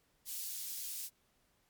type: high-pass noise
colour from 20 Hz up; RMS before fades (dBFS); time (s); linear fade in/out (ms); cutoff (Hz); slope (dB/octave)
white; -42; 0.25-1.1; 50; 4400; 12
effects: pink hiss -74 dBFS RMS until 1.69 s + MP3 96 kbps